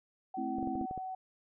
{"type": "tone with pitch glide", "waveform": "sine", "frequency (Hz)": [759, 752], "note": ["F#5", "F#5"], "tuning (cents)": [44, 28], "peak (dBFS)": -37, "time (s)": [0.34, 1.15], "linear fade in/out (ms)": 5, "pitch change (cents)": -16, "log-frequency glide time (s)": [0.5, 0.94]}
{"type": "chord", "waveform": "sine", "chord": "A minor", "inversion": "none", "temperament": "just", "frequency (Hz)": [220, 264, 330], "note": ["A3", "C4", "E4"], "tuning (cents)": [0, 16, 2], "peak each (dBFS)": [-41, -37, -39], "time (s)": [0.37, 0.86], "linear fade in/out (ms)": 10}
{"type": "clicks", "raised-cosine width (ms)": 2, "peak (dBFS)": -29, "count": 7, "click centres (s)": [0.585, 0.628, 0.674, 0.755, 0.813, 0.911, 0.977]}
{"effects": []}